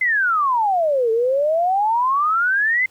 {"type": "exponential two-way sweep", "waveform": "sine", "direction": "down then up", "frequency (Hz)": [2091, 440, 2091], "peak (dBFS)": -15, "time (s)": [0.01, 2.86], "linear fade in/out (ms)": 5, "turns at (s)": 1.11, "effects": ["pink hiss -55 dBFS RMS until 2.9 s", "high-pass 80 Hz 12 dB/octave"]}